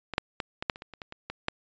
clicks, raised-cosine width 0.3 ms, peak -18 / -7 / -14 / -16 / -8 / -26 / -25 / -27 / -23 / -24 / -19 / -10 dBFS, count 12, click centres 0.137 / 0.181 / 0.402 / 0.625 / 0.698 / 0.759 / 0.821 / 0.937 / 1.018 / 1.124 / 1.3 / 1.484 s, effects resampled to 16000 Hz

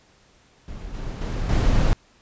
brown noise with level steps, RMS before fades -35 / -30 / -25 / -18 dBFS, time 0.68-1.93 s, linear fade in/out 0 ms, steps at 0.94 / 1.21 / 1.49 s, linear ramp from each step 5 ms, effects pink hiss -57 dBFS RMS until 2.21 s + resampled to 16000 Hz

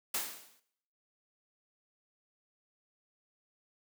white noise with exponential decay, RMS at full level -31 dBFS, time 0.14-0.6 s, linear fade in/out 5 ms, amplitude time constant 100 ms, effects noise-tail reverb RT60 0.7 s tail -17 dB re dry + high-pass 200 Hz 12 dB/octave

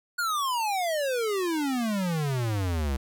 square exponential sweep, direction down, 1467 to 65 Hz, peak -26 dBFS, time 0.18-2.97 s, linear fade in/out 10 ms, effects none

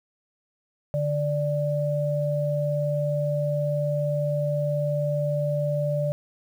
sine tone pair together, 146.83 / 587.8 Hz, D3 / D5, 0 / +1 cents, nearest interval 2 octaves, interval 2401 cents, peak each -25 dBFS, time 0.94-6.12 s, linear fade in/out 0 ms, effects 9-bit

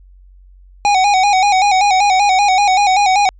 square tone with vibrato, 784 Hz, G5, in tune, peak -10 dBFS, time 0.85-3.29 s, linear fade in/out 0 ms, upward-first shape square, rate 5.2 Hz, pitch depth 76 cents each way, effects added 46 Hz sine -40 dBFS peak until 3.39 s + resampled to 16000 Hz

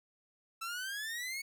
sawtooth exponential sweep, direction up, 1318.5 to 2232 Hz, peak -34 dBFS, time 0.61-1.42 s, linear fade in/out 10 ms, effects none

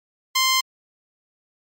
10% pulse tone, 1046.5 Hz, C6, in tune, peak -8 dBFS, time 0.35-0.61 s, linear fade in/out 10 ms, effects MP3 64 kbps

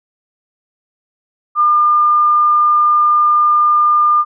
sine tone, 1204 Hz, D6, 43 cents sharp, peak -8 dBFS, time 1.55-4.25 s, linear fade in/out 50 ms, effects none

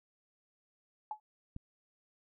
sine tone with exponential decay, 853 Hz, G#5, 46 cents sharp, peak -32 dBFS, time 1.11-1.2 s, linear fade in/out 2 ms, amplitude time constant 19 ms
click, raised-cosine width 5 ms, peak -30 dBFS, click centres 1.564 s
effects none

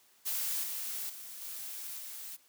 blue noise with level steps, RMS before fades -34 / -38 / -46 / -42 / -44 dBFS, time 0.25-2.37 s, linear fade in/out 20 ms, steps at 0.63 / 1.09 / 1.41 / 1.98 s, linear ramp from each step 10 ms, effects white hiss -65 dBFS RMS until 2.48 s + high-pass 150 Hz 12 dB/octave

